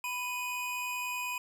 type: tone pair together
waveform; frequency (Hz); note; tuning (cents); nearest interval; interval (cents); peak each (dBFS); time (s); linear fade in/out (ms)
square; 991.5 / 2489; B5 / D#7; +7 / 0; octave + major third; 1593; -38 / -36; 0.04-1.38; 2
effects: none